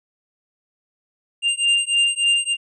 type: beating tone pair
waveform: square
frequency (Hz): 2794 / 2797.4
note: F7 / F7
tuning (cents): 0 / +2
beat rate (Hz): 3.4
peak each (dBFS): -20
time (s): 1.42-2.57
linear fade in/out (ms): 50
effects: resampled to 22050 Hz